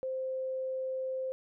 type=tone; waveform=sine; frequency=522 Hz; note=C5; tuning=4 cents flat; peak=-32 dBFS; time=0.03-1.32 s; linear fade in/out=0 ms; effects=none